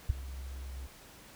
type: tone with ADSR envelope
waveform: sine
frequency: 66.1 Hz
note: C2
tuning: 18 cents sharp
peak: -19 dBFS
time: 0.09-0.87 s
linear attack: 11 ms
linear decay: 10 ms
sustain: -20 dB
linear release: 15 ms
effects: pink hiss -54 dBFS RMS until 1.35 s